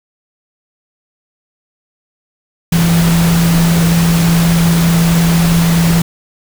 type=tone in noise; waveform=sine; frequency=168 Hz; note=E3; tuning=33 cents sharp; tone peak=-8 dBFS; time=2.72-6.02 s; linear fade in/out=5 ms; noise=pink; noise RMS=-18 dBFS; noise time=2.72-6.02 s; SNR=+7 dB; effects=none

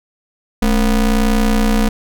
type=ring-modulated tone; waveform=square; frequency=123.47 Hz; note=B2; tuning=in tune; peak=-9 dBFS; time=0.62-1.89 s; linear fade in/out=5 ms; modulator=93 Hz; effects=none

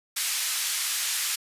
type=band-pass noise; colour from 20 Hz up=white; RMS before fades=-28 dBFS; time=0.16-1.36 s; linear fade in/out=10 ms; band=1700 to 11000 Hz; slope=12 dB/octave; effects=resampled to 32000 Hz

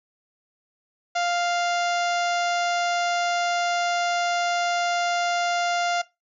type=harmonic tone; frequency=698.5 Hz; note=F5; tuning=in tune; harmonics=1 / 2 / 3 / 4 / 5 / 6 / 7 / 8 / 9 / 10; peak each=-23 / -29 / -33 / -35 / -37 / -39 / -40 / -41 / -42 / -43 dBFS; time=1.15-6.02 s; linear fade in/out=10 ms; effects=noise-tail reverb RT60 0.2 s tail -18 dB re dry

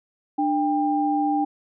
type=tone pair together; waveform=sine; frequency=297.6 / 796.1 Hz; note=D4 / G5; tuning=+23 / +27 cents; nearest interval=octave + perfect fourth; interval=1704 cents; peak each=-22 dBFS; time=0.38-1.45 s; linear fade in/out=10 ms; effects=none

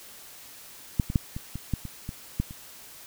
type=clicks; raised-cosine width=5 ms; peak=-9 / -18 / -8 / -21 / -21 / -13 / -23 / -21 / -12 / -28 dBFS; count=10; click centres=0.998 / 1.101 / 1.158 / 1.365 / 1.556 / 1.737 / 1.853 / 2.091 / 2.4 / 2.509 s; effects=white hiss -47 dBFS RMS until 3.06 s

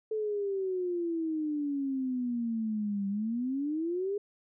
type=exponential two-way sweep; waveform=sine; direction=down then up; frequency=439.2 to 196 to 415.2 Hz; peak=-29 dBFS; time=0.11-4.18 s; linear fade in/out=5 ms; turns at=3.08 s; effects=none

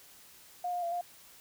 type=tone with pitch steps; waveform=sine; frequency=713 / 708 / 684 / 704 Hz; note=F5 / F5 / F5 / F5; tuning=+36 / +23 / -36 / +14 cents; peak=-31 dBFS; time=0.64-1.012 s; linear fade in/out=5 ms; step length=93 ms; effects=white hiss -56 dBFS RMS until 1.4 s

